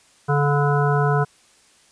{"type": "harmonic tone with a mistuned harmonic", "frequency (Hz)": 144, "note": "D3", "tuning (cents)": -34, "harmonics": [1, 3, 5, 7, 9, 10], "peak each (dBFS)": [-18, -23, -25, -26, -28, -28], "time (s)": [0.28, 1.25], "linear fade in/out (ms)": 20, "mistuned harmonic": 10, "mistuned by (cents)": 38, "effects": ["white hiss -55 dBFS RMS until 1.91 s", "resampled to 22050 Hz"]}